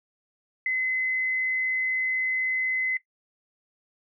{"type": "tone", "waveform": "sine", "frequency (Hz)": 2039, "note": "C7", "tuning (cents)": -45, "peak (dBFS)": -23, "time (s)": [0.66, 2.97], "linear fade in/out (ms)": 2, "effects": ["noise-tail reverb RT60 0.1 s tail -17 dB re dry"]}